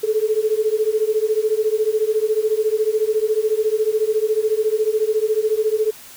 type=beating tone pair; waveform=sine; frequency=426.3 / 440.3 Hz; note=G#4 / A4; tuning=+45 / +1 cents; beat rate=14 Hz; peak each=-19 dBFS; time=0.03-5.91 s; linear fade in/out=10 ms; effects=white hiss -41 dBFS RMS until 6.16 s